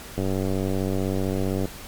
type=click train; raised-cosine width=2 ms; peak=-13 dBFS; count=142; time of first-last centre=0.18-1.655 s; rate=95.6 Hz; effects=pink hiss -40 dBFS RMS until 1.87 s + MP3 96 kbps